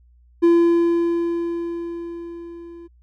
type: tone with level ramp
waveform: triangle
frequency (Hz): 340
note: F4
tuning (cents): -46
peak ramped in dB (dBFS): -8 to -35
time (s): 0.42-2.88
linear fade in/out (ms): 20
effects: added 60 Hz sine -50 dBFS peak until 3.02 s

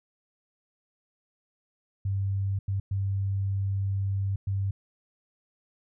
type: tone bursts at uneven times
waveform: sine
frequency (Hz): 98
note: G2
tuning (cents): 0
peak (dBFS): -25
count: 4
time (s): 2.05-2.59 / 2.68-2.8 / 2.91-4.36 / 4.47-4.71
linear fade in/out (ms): 5
effects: none

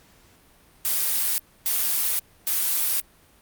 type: noise bursts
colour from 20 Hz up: blue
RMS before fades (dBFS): -23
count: 3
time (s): 0.85-3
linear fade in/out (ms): 0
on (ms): 530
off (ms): 280
effects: pink hiss -56 dBFS RMS until 3.41 s + Opus 48 kbps

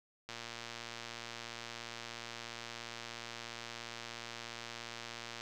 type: click train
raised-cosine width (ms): 0.2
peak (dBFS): -26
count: 600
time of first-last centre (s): 0.29-5.41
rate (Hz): 117
effects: none

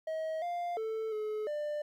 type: tone with pitch steps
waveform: triangle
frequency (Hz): 636 / 699 / 442 / 428 / 595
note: D#5 / F5 / A4 / A4 / D5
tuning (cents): +38 / +1 / +8 / -48 / +22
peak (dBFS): -31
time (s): 0.07-1.82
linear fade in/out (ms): 5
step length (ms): 350
effects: 12-bit

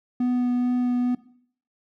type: tone with vibrato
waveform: triangle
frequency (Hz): 246.9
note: B3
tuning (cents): 0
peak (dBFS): -18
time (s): 0.2-1.15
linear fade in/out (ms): 5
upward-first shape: sine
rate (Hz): 2.3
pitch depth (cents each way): 8
effects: noise-tail reverb RT60 0.6 s tail -18 dB re dry

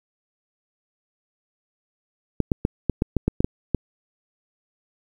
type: clicks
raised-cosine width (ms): 3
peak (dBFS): -6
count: 10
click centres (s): 2.403 / 2.518 / 2.651 / 2.897 / 3.021 / 3.167 / 3.28 / 3.405 / 3.445 / 3.747
effects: 8-bit

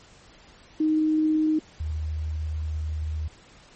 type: tone pair in turn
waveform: sine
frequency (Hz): 311.1 / 77.59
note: D#4 / D#2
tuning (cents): 0 / -4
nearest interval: 2 octaves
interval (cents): 2404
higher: first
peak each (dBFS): -19 / -26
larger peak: first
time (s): 0.8-1.59 / 1.8-3.28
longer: second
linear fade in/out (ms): 5
effects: pink hiss -52 dBFS RMS until 3.75 s + MP3 32 kbps

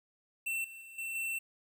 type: tone with level steps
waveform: square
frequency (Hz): 2690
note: E7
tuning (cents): +34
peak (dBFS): -33 / -47 / -49 / -37 / -34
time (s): 0.46-1.39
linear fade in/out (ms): 10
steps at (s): 0.64 / 0.81 / 0.98 / 1.15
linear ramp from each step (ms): 5
effects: 11-bit

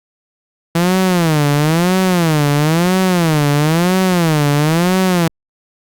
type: tone with vibrato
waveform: sawtooth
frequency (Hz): 164.7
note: E3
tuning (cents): -1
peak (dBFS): -7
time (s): 0.75-5.28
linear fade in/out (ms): 5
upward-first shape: sine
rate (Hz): 1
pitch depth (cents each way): 230
effects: Opus 48 kbps

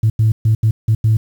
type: tone bursts at uneven times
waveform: sine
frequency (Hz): 110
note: A2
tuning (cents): 0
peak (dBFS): -8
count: 6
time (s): 0.03-0.1 / 0.19-0.32 / 0.45-0.55 / 0.63-0.71 / 0.88-0.95 / 1.04-1.17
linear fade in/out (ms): 5
effects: tanh soft clip ceiling -6 dBFS + 7-bit

